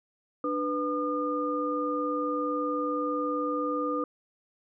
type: tone cluster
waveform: sine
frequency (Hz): 296.4 / 496 / 1214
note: D4 / B4 / D#6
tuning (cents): +16 / +7 / -43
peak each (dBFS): -31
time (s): 0.44-4.04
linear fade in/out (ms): 2
effects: none